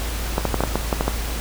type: clicks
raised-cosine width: 1 ms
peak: -5 dBFS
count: 9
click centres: 0.381 / 0.453 / 0.543 / 0.606 / 0.637 / 0.756 / 0.928 / 1.009 / 1.08 s
effects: added 55 Hz sine -25 dBFS peak until 1.4 s + pink hiss -30 dBFS RMS until 1.4 s